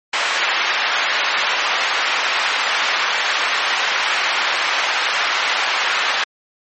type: band-pass noise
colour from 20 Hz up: white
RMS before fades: -19 dBFS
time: 0.13-6.24 s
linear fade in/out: 5 ms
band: 840 to 2500 Hz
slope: 12 dB/octave
effects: low-pass 9000 Hz 12 dB/octave + MP3 32 kbps